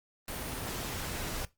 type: noise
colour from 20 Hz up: pink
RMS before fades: -37 dBFS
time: 0.28-1.45 s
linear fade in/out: 2 ms
effects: noise-tail reverb RT60 0.2 s tail -19 dB re dry + Opus 32 kbps